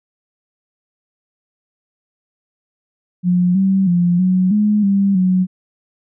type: tone with pitch steps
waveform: sine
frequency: 178.7 / 192.4 / 175.1 / 184.6 / 209.8 / 197.6 / 184.5 Hz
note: F3 / G3 / F3 / F#3 / G#3 / G3 / F#3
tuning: +40 / -32 / +5 / -4 / +18 / +14 / -5 cents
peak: -11 dBFS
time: 3.23-5.47 s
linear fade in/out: 50 ms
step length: 320 ms
effects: none